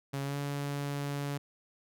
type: tone with pitch glide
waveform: sawtooth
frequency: 138.59 to 142.49 Hz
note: C#3 to C#3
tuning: 0 to +48 cents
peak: -29 dBFS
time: 0.13-1.38 s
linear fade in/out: 10 ms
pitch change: +48 cents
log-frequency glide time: 0.23-0.36 s
effects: none